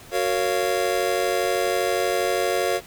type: chord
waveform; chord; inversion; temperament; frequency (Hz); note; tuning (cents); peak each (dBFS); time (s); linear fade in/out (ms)
square; Gb major seventh; none; just; 370 / 462.5 / 555 / 693.7; Gb4 / Bb4 / Db5 / F5; 0 / -14 / +2 / -12; -27; 0.11-2.81; 50
effects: pink hiss -45 dBFS RMS until 2.86 s